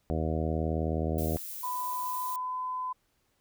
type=harmonic tone; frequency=79.4 Hz; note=D#2; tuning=36 cents sharp; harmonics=1 / 2 / 3 / 4 / 5 / 6 / 7 / 8 / 9; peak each=-31 / -34 / -36 / -37 / -38 / -39 / -39 / -40 / -41 dBFS; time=0.1-1.37 s; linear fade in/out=0 ms
type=noise; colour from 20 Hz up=violet; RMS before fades=-40 dBFS; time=1.18-2.36 s; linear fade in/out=2 ms
type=tone with pitch glide; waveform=sine; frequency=998 to 1012.5 Hz; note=B5 to B5; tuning=+18 to +43 cents; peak=-31 dBFS; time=1.63-2.93 s; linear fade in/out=10 ms; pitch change=+25 cents; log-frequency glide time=1.93-2.56 s
effects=pink hiss -73 dBFS RMS until 3.4 s